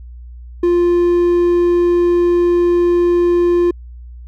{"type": "tone", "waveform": "triangle", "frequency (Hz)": 349.2, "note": "F4", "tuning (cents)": 0, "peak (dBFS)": -8, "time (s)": [0.63, 3.71], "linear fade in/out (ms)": 5, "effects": ["added 60 Hz sine -31 dBFS peak until 4.27 s"]}